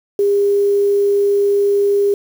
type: tone with quantisation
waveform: sine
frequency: 403.5 Hz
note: G#4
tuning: 50 cents flat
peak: -11 dBFS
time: 0.19-2.14 s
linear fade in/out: 2 ms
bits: 6
effects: none